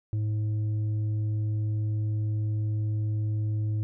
triangle tone with tanh clipping, 106.8 Hz, G#2, 49 cents sharp, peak -26 dBFS, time 0.13-3.83 s, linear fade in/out 0 ms, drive 9 dB, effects none

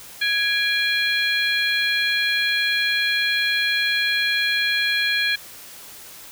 harmonic tone with a mistuned harmonic, 830 Hz, G#5, 1 cent flat, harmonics 2 / 3 / 4 / 5, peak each -22 / -24 / -25 / -26 dBFS, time 0.21-5.36 s, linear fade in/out 10 ms, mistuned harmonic 3, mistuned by -71 cents, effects white hiss -41 dBFS RMS until 6.31 s

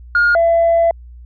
sine tone pair in turn, 1423 / 671.6 Hz, F6 / E5, +32 / +32 cents, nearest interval octave + minor second, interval 1300 cents, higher first, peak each -8 dBFS, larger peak neither, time 0.15-0.35 / 0.35-0.91 s, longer second, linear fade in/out 2 ms, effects tanh soft clip ceiling -7 dBFS + added 60 Hz sine -34 dBFS peak until 1.25 s

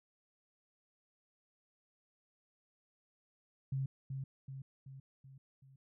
sine tone with echo, 134.6 Hz, C3, 49 cents sharp, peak -33 dBFS, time 3.72-3.86 s, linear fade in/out 5 ms, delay 380 ms, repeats 5, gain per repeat -5 dB, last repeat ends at 5.76 s, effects none

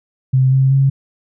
sine tone with pitch steps, 130.81 / 133.4 / 136.05 Hz, C3 / C3 / C#3, 0 / +34 / -32 cents, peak -9 dBFS, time 0.33-0.9 s, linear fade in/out 10 ms, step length 190 ms, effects none

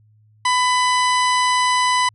harmonic tone, 999 Hz, B5, 20 cents sharp, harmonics 1 / 2 / 3 / 4 / 5 / 6 / 8 / 9 / 10, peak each -16 / -22 / -26 / -28 / -30 / -32 / -34 / -35 / -36 dBFS, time 0.45-2.09 s, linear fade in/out 5 ms, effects added 107 Hz sine -51 dBFS peak until 2.14 s

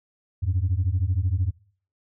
sine beating tone pair, 85.6 / 98.6 Hz, F2 / G2, -34 / +11 cents, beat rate 13 Hz, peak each -22 dBFS, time 0.42-1.51 s, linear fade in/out 20 ms, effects noise-tail reverb RT60 0.5 s tail -25 dB re dry + tanh soft clip ceiling -16 dBFS

